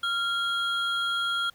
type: tone pair together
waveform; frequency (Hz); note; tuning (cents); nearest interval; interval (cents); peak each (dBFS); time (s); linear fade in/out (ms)
triangle; 1386 / 3293; F6 / G#7; -14 / -15; octave + minor third; 1499; -25 / -28; 0.03-1.5; 5
effects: pink hiss -60 dBFS RMS until 1.54 s